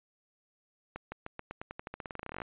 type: accelerating click train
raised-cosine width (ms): 0.5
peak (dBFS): -24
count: 24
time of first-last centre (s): 0.96-2.418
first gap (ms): 160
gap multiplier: 0.9
effects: resampled to 8000 Hz